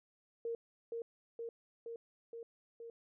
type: tone with echo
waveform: sine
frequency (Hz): 463.3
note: A#4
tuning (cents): -11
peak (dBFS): -36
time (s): 0.45-0.55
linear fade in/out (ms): 2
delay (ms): 470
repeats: 5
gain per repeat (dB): -2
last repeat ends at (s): 2.9
effects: none